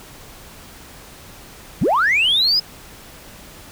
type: linear sweep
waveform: sine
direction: up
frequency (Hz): 87.7 to 5120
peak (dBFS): -12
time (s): 1.81-2.6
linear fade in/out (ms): 10
effects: tanh soft clip ceiling -10 dBFS + pink hiss -41 dBFS RMS until 3.71 s